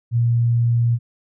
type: tone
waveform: sine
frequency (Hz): 118.1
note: A#2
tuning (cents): +23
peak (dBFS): -14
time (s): 0.11-0.99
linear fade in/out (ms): 50
effects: none